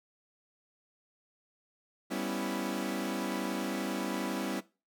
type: chord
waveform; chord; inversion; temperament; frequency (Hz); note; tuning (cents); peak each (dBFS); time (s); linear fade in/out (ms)
sawtooth; C# half-diminished seventh; second; equal; 196 / 246.9 / 277.2 / 329.6; G3 / B3 / C#4 / E4; 0 / 0 / 0 / 0; -34; 2.1-4.61; 20
effects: noise-tail reverb RT60 0.3 s tail -19 dB re dry